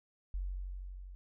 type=tone with level ramp; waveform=sine; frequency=46.25 Hz; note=F#1; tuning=in tune; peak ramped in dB=-33 to -46 dBFS; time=0.34-1.15 s; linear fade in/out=0 ms; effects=none